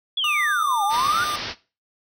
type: exponential two-way sweep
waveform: sine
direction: down then up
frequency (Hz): 3480 to 784 to 1495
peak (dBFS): -20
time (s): 0.17-1.24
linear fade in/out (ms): 5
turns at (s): 0.84
type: tone with vibrato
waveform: square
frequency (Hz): 1199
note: D6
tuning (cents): +36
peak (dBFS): -25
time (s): 0.24-1.36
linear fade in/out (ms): 2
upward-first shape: sine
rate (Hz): 8.9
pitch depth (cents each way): 10
type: low-pass noise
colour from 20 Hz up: white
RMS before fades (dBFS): -31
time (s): 0.89-1.55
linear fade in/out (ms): 50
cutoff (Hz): 5500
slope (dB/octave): 96
effects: noise-tail reverb RT60 0.3 s tail -17 dB re dry